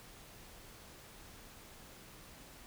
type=silence; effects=pink hiss -55 dBFS RMS until 2.66 s